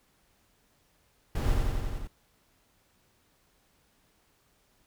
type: noise with echo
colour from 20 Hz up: brown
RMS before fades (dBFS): -27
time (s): 1.35-1.54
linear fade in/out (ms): 5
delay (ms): 89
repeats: 6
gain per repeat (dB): -2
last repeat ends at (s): 2.074
effects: pink hiss -68 dBFS RMS until 4.86 s